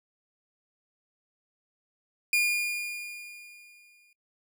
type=tone with exponential decay; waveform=40% pulse; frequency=2424 Hz; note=D#7; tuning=46 cents flat; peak=-20 dBFS; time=2.33-4.13 s; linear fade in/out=2 ms; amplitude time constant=390 ms; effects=noise-tail reverb RT60 0.2 s tail -26 dB re dry